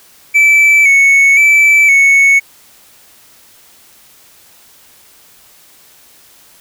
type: tone with vibrato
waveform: triangle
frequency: 2264 Hz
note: C#7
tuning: 36 cents sharp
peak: -3 dBFS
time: 0.34-2.4 s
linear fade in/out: 20 ms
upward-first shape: square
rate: 0.97 Hz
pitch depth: 40 cents each way
effects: white hiss -44 dBFS RMS until 6.6 s